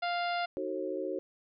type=harmonic tone; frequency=698.5 Hz; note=F5; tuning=in tune; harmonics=1 / 2 / 3 / 4 / 5 / 6 / 7; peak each=-31 / -37 / -41 / -43 / -45 / -47 / -48 dBFS; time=0.02-0.46 s; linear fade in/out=10 ms
type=chord; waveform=sine; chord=D# diminished seventh; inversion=none; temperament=just; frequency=311.1 / 373.4 / 448 / 537.6 Hz; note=D#4 / F#4 / A4 / C5; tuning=0 / +16 / +31 / +47 cents; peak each=-39 / -36 / -41 / -37 dBFS; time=0.57-1.19 s; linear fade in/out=0 ms
effects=none